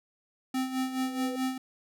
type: tone with tremolo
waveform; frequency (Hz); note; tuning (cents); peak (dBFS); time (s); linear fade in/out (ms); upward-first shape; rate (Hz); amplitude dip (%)
square; 260; C4; -11; -27; 0.54-1.58; 5; sine; 4.7; 65
type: tone with exponential growth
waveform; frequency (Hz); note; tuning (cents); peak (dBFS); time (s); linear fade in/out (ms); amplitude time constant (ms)
sine; 500; B4; +21; -33; 0.71-1.36; 5; 140
effects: none